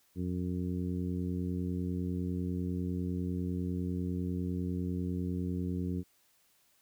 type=harmonic tone; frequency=90 Hz; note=F#2; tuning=47 cents flat; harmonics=1 / 2 / 3 / 4 / 5; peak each=-36 / -35 / -38 / -43 / -48 dBFS; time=0.15-6.04 s; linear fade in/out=50 ms; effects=white hiss -69 dBFS RMS until 6.81 s